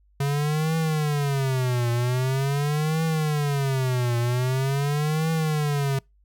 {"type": "tone with vibrato", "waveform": "square", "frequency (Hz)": 138.59, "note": "C#3", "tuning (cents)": 0, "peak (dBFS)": -22, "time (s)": [0.2, 5.99], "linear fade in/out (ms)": 5, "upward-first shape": "triangle", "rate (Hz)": 0.44, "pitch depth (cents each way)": 280, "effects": ["noise-tail reverb RT60 0.2 s tail -26 dB re dry", "added 50 Hz sine -57 dBFS peak until 6.24 s"]}